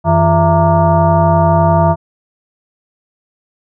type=tone with frequency modulation; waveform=sine; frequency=415.3 Hz; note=G#4; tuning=in tune; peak=-7 dBFS; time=0.04-1.96 s; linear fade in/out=50 ms; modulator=253 Hz; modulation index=2.3; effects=none